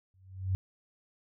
sine tone with exponential growth, 94.3 Hz, F#2, 33 cents sharp, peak -24 dBFS, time 0.14-0.55 s, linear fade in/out 0 ms, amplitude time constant 89 ms, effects none

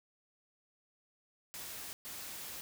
white noise bursts at uneven times, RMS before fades -45 dBFS, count 2, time 1.54-1.93 / 2.05-2.61 s, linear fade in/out 0 ms, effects none

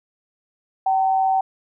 sine tone pair together, 766.2 / 908 Hz, G5 / A#5, -40 / -46 cents, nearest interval minor third, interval 294 cents, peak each -16 / -27 dBFS, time 0.86-1.41 s, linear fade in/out 5 ms, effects none

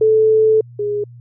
sine tone pair in turn, 437 / 413.6 Hz, A4 / G#4, -12 / -7 cents, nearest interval minor second, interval 95 cents, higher first, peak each -9 / -17 dBFS, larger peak first, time 0.01-0.61 / 0.79-1.04 s, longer first, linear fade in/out 5 ms, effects added 120 Hz sine -36 dBFS peak until 1.2 s

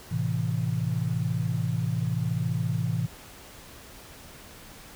sine chord, A minor, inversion none, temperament equal, 110 / 130.81 / 164.81 Hz, A2 / C3 / E3, 0 / 0 / 0 cents, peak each -29 dBFS, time 0.11-3.07 s, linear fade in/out 10 ms, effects pink hiss -47 dBFS RMS until 4.95 s

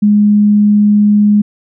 sine tone, 207.7 Hz, G#3, in tune, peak -5 dBFS, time 0.02-1.42 s, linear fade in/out 10 ms, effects none

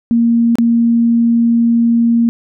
sine tone with dropouts, 233.1 Hz, A#3, in tune, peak -8 dBFS, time 0.11-2.29 s, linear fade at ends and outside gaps 0 ms, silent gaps 0.555-0.585 s, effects none

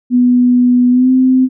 sine tone with pitch glide, 246.9 to 258.3 Hz, B3 to C4, 0 to -22 cents, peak -6 dBFS, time 0.1-1.49 s, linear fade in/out 50 ms, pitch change +78 cents, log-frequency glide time 0.9-1.1 s, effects none

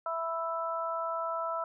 harmonic tone, 330 Hz, E4, 2 cents sharp, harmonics 2 / 3 / 4, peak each -35 / -37 / -34 dBFS, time 0.06-1.64 s, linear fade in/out 2 ms, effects none

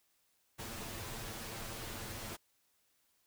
pink noise with comb filter, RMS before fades -44 dBFS, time 0.58-2.37 s, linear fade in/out 20 ms, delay 8.9 ms, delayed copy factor +0.6, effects white hiss -75 dBFS RMS until 3.26 s

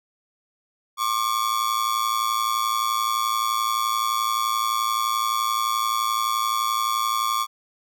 45% pulse ring-modulated tone, 1133 Hz, C#6, 37 cents sharp, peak -18 dBFS, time 0.97-7.47 s, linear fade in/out 50 ms, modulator 55.8 Hz, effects none

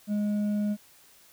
sine tone with hard clipping, 207.7 Hz, G#3, in tune, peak -26 dBFS, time 0.07-0.77 s, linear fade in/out 50 ms, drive 4 dB, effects white hiss -57 dBFS RMS until 1.32 s

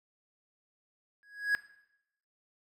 triangle tone with exponential growth, 1661.2 Hz, G#6, in tune, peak -20 dBFS, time 1.23-1.55 s, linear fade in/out 0 ms, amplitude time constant 68 ms, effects noise-tail reverb RT60 0.8 s tail -17 dB re dry

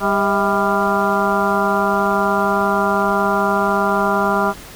harmonic tone with a mistuned harmonic, 198.8 Hz, G3, 25 cents sharp, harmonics 1 / 2 / 3 / 4 / 5 / 6 / 7, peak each -22 / -22 / -22 / -22 / -22 / -22 / -22 dBFS, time 0-4.54 s, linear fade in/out 50 ms, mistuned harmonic 3, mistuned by +110 cents, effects pink hiss -37 dBFS RMS until 4.75 s

